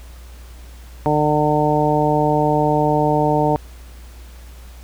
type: harmonic tone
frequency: 150 Hz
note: D3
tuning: 37 cents sharp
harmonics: 1 / 2 / 3 / 4 / 5 / 6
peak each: -21 / -21 / -21 / -21 / -21 / -21 dBFS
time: 1.06-3.56 s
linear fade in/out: 0 ms
effects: added 60 Hz sine -36 dBFS peak until 4.83 s + pink hiss -47 dBFS RMS until 4.83 s